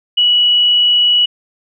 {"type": "tone", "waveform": "sine", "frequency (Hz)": 2934, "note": "F#7", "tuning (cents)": -15, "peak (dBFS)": -8, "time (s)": [0.17, 1.26], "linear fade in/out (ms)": 10, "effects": []}